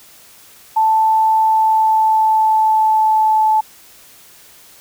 sine tone with pitch glide, 880 to 868.9 Hz, A5 to A5, 0 to -22 cents, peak -10 dBFS, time 0.76-3.61 s, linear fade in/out 10 ms, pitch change -22 cents, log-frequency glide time 1.42-3.49 s, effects white hiss -44 dBFS RMS until 4.8 s

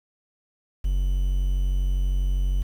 triangle tone, 46.25 Hz, F#1, in tune, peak -18 dBFS, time 0.84-2.63 s, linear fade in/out 10 ms, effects 8-bit

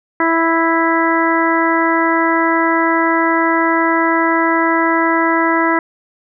harmonic tone, 329.6 Hz, E4, in tune, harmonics 1 / 2 / 3 / 4 / 5 / 6, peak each -16 / -21 / -17 / -20 / -21 / -20 dBFS, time 0.2-5.79 s, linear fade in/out 2 ms, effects none

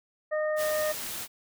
harmonic tone, 614 Hz, D#5, 23 cents flat, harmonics 1 / 2 / 3, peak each -26 / -38 / -36 dBFS, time 0.31-0.93 s, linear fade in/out 20 ms
white noise, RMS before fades -36 dBFS, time 0.56-1.28 s, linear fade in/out 50 ms
effects none

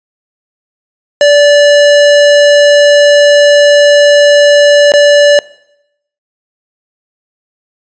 square tone with dropouts, 581 Hz, D5, 19 cents flat, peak -3 dBFS, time 1.21-5.39 s, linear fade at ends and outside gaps 1 ms, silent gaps 4.92-4.937 s, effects noise-tail reverb RT60 0.8 s tail -21 dB re dry + resampled to 16000 Hz

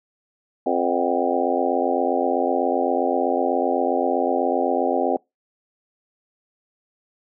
harmonic tone with a mistuned harmonic, 87.8 Hz, F2, 10 cents sharp, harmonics 3 / 4 / 5 / 6 / 7 / 8 / 9, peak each -26 / -26 / -26 / -26 / -26 / -26 / -26 dBFS, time 0.66-5.17 s, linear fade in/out 5 ms, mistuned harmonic 8, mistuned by +75 cents, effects noise-tail reverb RT60 0.2 s tail -26 dB re dry

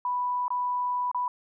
sine tone with dropouts, 987.8 Hz, B5, in tune, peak -25 dBFS, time 0.05-1.28 s, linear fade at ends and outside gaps 2 ms, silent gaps 0.481-0.504 / 1.115-1.146 s, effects none

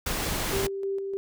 pink noise, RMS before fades -29 dBFS, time 0.06-0.67 s, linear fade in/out 5 ms
sine tone with tremolo, 392 Hz, G4, in tune, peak -26 dBFS, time 0.53-1.17 s, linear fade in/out 0 ms, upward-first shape square, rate 3.3 Hz, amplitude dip 35%
effects none

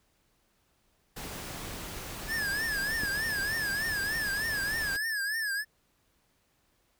pink noise, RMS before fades -40 dBFS, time 1.16-4.97 s, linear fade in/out 10 ms
square tone with vibrato, 1700 Hz, G#6, 40 cents sharp, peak -30 dBFS, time 2.27-5.65 s, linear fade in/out 50 ms, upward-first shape triangle, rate 3.3 Hz, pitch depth 140 cents each way
click, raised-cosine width 3 ms, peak -23 dBFS, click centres 3.035 s
effects pink hiss -71 dBFS RMS until 6.99 s

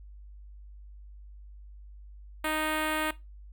5% pulse tone with notch filter, 310.3 Hz, D#4, 5 cents flat, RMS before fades -30 dBFS, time 2.44-3.11 s, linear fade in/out 5 ms, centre 5400 Hz, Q 0.5, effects noise-tail reverb RT60 0.2 s tail -17 dB re dry + added 50 Hz sine -45 dBFS peak until 3.52 s

